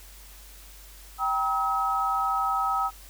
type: tone cluster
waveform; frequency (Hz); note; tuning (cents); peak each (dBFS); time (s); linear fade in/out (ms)
sine; 781 / 952 / 1282; G5 / A#5 / E6; -7 / +36 / -49; -28 / -32 / -25; 1.18-2.91; 50
effects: added 48 Hz sine -47 dBFS peak until 3.09 s + white hiss -50 dBFS RMS until 3.09 s